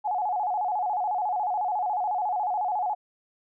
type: tone with vibrato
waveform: sine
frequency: 784 Hz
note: G5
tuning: in tune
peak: -24 dBFS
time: 0.04-2.95 s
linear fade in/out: 20 ms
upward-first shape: square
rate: 14 Hz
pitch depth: 130 cents each way
effects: none